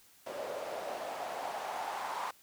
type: noise with band-pass filter sweep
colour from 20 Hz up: white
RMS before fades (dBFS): -39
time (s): 0.26-2.31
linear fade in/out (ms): 5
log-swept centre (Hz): 540 to 920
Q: 3.9
effects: white hiss -62 dBFS RMS until 2.42 s